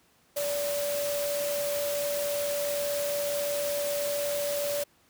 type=tone in noise; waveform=sine; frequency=577 Hz; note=D5; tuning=31 cents flat; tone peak=-28 dBFS; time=0.36-4.84 s; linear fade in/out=10 ms; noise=white; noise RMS=-35 dBFS; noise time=0.36-4.84 s; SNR=+4 dB; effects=pink hiss -64 dBFS RMS until 5.09 s + high-pass 80 Hz 12 dB/octave